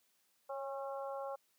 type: harmonic tone with a mistuned harmonic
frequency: 271.7 Hz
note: C#4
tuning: 35 cents flat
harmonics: 2 / 3 / 4 / 5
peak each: -41 / -45 / -48 / -52 dBFS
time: 0.49-1.36 s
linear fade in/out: 10 ms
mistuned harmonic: 2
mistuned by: +21 cents
effects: white hiss -75 dBFS RMS until 1.58 s + high-pass 150 Hz 12 dB/octave